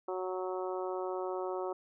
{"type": "harmonic tone", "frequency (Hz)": 185, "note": "F#3", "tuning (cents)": 0, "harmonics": [2, 3, 4, 5, 6, 7], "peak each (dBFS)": [-36, -40, -42, -44, -46, -47], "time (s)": [0.08, 1.73], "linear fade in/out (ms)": 5, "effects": []}